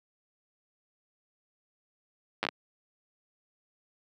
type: slowing click train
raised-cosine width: 0.3 ms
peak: -12 dBFS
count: 5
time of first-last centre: 2.43-2.488 s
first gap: 9 ms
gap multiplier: 1.33
effects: high-pass 200 Hz 12 dB/octave